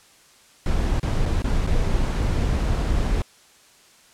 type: noise with dropouts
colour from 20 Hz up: brown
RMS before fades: -21 dBFS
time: 0.66-3.22 s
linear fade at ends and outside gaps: 1 ms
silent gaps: 0.997-1.029 / 1.256-1.26 / 1.421-1.443 / 1.666-1.673 s
effects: white hiss -53 dBFS RMS until 4.13 s + low-pass 9000 Hz 12 dB/octave